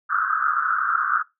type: band-pass noise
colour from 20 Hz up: pink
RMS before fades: -22 dBFS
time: 0.09-1.23 s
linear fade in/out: 20 ms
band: 1200 to 1500 Hz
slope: 96 dB/octave
effects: noise-tail reverb RT60 0.2 s tail -20 dB re dry